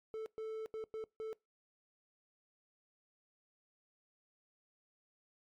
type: tone bursts at uneven times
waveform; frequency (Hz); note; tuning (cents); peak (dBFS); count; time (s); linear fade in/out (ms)
triangle; 440; A4; 0; -37; 5; 0.14-0.26 / 0.38-0.66 / 0.74-0.84 / 0.94-1.04 / 1.2-1.33; 0
effects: noise-tail reverb RT60 0.2 s tail -23 dB re dry + MP3 96 kbps